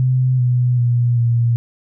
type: tone with pitch steps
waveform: sine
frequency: 128.2 / 123.8 / 120.5 / 117.9 Hz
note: C3 / B2 / B2 / A#2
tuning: -35 / +5 / -42 / +20 cents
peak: -12 dBFS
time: 0-1.56 s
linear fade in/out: 0 ms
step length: 390 ms
effects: none